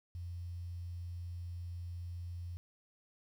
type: tone with quantisation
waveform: sine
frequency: 87.31 Hz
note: F2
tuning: in tune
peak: -40 dBFS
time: 0.15-2.57 s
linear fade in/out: 0 ms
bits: 11
effects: none